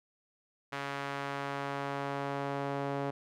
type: tone with band-pass filter sweep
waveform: sawtooth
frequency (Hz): 140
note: C#3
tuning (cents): +18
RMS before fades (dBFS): -36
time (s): 0.72-3.11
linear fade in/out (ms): 10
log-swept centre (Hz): 1600 to 610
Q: 0.87
effects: none